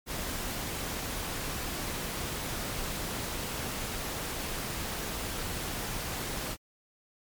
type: noise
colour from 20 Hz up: pink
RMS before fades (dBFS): -35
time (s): 0.06-6.57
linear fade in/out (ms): 50
effects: MP3 96 kbps